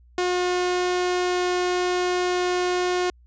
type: tone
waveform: sawtooth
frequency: 359.9 Hz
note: F#4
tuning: 48 cents flat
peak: -17 dBFS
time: 0.18-3.1 s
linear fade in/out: 2 ms
effects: added 60 Hz sine -50 dBFS peak until 3.26 s + resampled to 16000 Hz